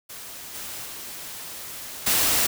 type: noise with level steps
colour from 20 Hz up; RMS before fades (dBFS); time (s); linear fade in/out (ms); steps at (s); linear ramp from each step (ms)
white; -39 / -35 / -37 / -21; 0.09-2.47; 10; 0.54 / 0.85 / 2.06; 10
effects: none